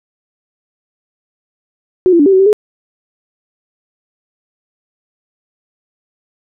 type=tone with pitch steps; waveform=sine; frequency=367.8 / 339.8 / 288.9 / 389.6 / 377.1 / 387.5 / 420.9 Hz; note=F#4 / F4 / D4 / G4 / F#4 / G4 / G#4; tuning=-10 / -47 / -28 / -11 / +33 / -20 / +23 cents; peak=-5 dBFS; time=2.06-2.529 s; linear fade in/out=0 ms; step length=67 ms; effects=none